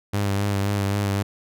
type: tone with vibrato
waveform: sawtooth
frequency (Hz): 100.3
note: G2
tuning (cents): +40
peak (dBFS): -17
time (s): 0.13-1.23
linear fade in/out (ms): 10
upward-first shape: sine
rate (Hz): 3.8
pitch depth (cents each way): 30
effects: none